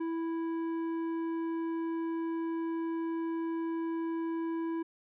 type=tone with tanh clipping; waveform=sine; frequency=329.6 Hz; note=E4; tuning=in tune; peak=-33 dBFS; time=0-4.83 s; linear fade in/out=10 ms; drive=10 dB; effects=none